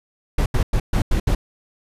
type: noise bursts at uneven times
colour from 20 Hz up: brown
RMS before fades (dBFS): -17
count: 6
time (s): 0.38-0.46 / 0.54-0.63 / 0.73-0.8 / 0.93-1.02 / 1.11-1.2 / 1.27-1.35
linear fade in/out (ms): 5
effects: resampled to 32000 Hz